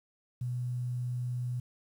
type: tone with quantisation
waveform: sine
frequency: 123.47 Hz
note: B2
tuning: in tune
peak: -31 dBFS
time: 0.41-1.6 s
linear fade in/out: 5 ms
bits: 10
effects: none